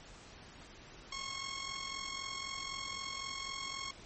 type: tone with amplitude modulation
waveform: 10% pulse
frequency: 1089 Hz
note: C#6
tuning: 31 cents flat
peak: -28 dBFS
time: 1.12-3.91 s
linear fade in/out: 5 ms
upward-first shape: sine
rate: 43.9 Hz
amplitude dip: 60%
effects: pink hiss -54 dBFS RMS until 4.05 s + MP3 32 kbps